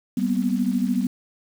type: tone cluster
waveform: sine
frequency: 193.5 / 237.9 / 251.4 Hz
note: G3 / A#3 / B3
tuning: -22 / +35 / +31 cents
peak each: -24 dBFS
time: 0.17-1.07 s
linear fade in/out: 5 ms
effects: 7-bit